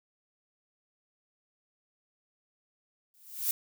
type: noise with exponential growth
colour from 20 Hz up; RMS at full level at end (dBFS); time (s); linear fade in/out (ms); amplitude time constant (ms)
violet; -26; 3.14-3.51; 1; 80
effects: none